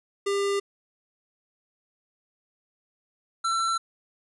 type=tone pair in turn; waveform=square; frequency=399.5 / 1343.8 Hz; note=G4 / E6; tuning=+33 / +33 cents; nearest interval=octave + major sixth; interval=2100 cents; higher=second; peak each=-24 dBFS; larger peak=neither; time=0.26-0.6 / 3.44-3.78 s; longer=neither; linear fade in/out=10 ms; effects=resampled to 24000 Hz + 10-bit